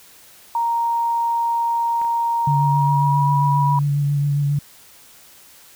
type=tone with pitch glide; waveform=sine; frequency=932.3 to 973.6 Hz; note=A#5 to B5; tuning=0 to -25 cents; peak=-17 dBFS; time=0.55-3.79 s; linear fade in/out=2 ms; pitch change=+75 cents; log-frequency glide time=2.51-3.3 s
type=clicks; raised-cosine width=0.5 ms; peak=-22 / -26 dBFS; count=2; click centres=2.016 / 2.049 s
type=tone with vibrato; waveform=sine; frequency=143.4 Hz; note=D3; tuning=41 cents flat; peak=-16 dBFS; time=2.47-4.59 s; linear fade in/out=5 ms; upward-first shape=sine; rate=7.4 Hz; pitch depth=20 cents each way
effects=white hiss -47 dBFS RMS until 5.75 s